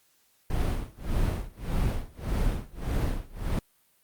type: noise with tremolo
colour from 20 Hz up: brown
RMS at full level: -25 dBFS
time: 0.5-3.59 s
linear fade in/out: 2 ms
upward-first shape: sine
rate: 1.7 Hz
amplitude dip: 95%
effects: white hiss -66 dBFS RMS until 4.03 s + Opus 48 kbps